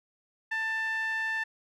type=tone with band-pass filter; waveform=sawtooth; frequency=888 Hz; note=A5; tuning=16 cents sharp; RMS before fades=-31 dBFS; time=0.51-1.44 s; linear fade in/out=10 ms; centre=1900 Hz; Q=4.8; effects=none